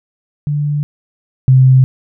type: tone pair in turn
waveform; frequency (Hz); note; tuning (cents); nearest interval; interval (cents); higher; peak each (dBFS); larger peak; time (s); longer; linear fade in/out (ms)
sine; 146.83 / 130.49; D3 / C3; 0 / -4; major second; 204; first; -13 / -4; second; 0.47-0.83 / 1.48-1.84; neither; 0
effects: none